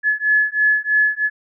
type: beating tone pair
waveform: sine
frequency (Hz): 1708 / 1711.1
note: G#6 / A6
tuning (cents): +48 / -49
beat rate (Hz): 3.1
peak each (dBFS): -17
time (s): 0.03-1.3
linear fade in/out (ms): 50
effects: none